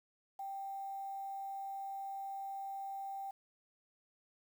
sine tone with quantisation, 784 Hz, G5, in tune, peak -40 dBFS, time 0.39-3.31 s, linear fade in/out 5 ms, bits 10, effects none

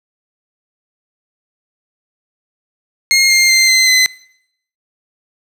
20% pulse tone with pitch steps, 2141 / 2114 / 2087 / 2061 / 2035 Hz, C7 / C7 / C7 / C7 / C7, +39 / +17 / -5 / -27 / -49 cents, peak -3 dBFS, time 3.11-4.06 s, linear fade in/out 0 ms, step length 190 ms, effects noise-tail reverb RT60 0.7 s tail -21 dB re dry + low-pass 12000 Hz 12 dB/octave

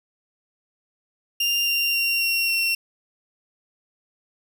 30% pulse tone with pitch steps, 2793 / 2775 / 2758 / 2740 / 2723 Hz, F7 / F7 / F7 / F7 / F7, -1 / -12 / -22 / -34 / -44 cents, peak -17 dBFS, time 1.4-2.75 s, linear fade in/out 5 ms, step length 270 ms, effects none

